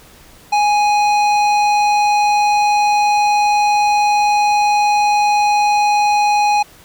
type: tone with hard clipping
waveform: sine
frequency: 830.6 Hz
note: G#5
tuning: in tune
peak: -13 dBFS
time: 0.52-6.63 s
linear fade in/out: 10 ms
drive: 13 dB
effects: pink hiss -44 dBFS RMS until 6.84 s